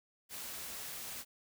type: noise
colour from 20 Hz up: white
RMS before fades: -44 dBFS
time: 0.29-1.25 s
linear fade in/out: 50 ms
effects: none